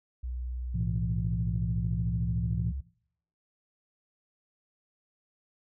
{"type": "tone with pitch glide", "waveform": "sine", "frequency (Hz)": [61.74, 67.72], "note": ["B1", "C#2"], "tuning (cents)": [0, -40], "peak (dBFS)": -32, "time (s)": [0.23, 2.81], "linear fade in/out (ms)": 10, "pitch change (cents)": 160, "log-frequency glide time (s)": [1.9, 2.53]}
{"type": "chord", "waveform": "sine", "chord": "A suspended second", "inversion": "none", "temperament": "equal with one note detuned", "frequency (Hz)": [110, 123.47, 168.67], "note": ["A2", "B2", "E3"], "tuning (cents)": [0, 0, 40], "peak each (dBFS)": [-30, -34, -32], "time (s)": [0.74, 2.72], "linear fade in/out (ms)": 10}
{"effects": ["noise-tail reverb RT60 0.7 s tail -21 dB re dry", "tanh soft clip ceiling -17 dBFS"]}